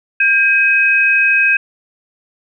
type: tone pair together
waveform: sine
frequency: 1600 / 2533 Hz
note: G6 / D#7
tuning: +35 / +30 cents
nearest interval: minor sixth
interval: 795 cents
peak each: -13 / -11 dBFS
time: 0.2-1.57 s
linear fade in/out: 5 ms
effects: none